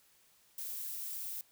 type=noise; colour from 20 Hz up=violet; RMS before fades=-41 dBFS; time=0.58-1.41 s; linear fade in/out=2 ms; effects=white hiss -67 dBFS RMS until 1.51 s